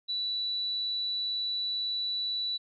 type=tone; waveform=sine; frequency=3951 Hz; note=B7; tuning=in tune; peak=-29 dBFS; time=0.08-2.58 s; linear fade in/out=20 ms; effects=none